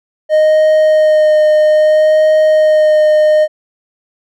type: tone with vibrato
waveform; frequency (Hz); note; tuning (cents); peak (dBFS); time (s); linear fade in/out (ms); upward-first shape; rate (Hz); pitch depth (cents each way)
triangle; 617; D#5; -15; -4; 0.29-3.48; 50; sine; 0.61; 13
effects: none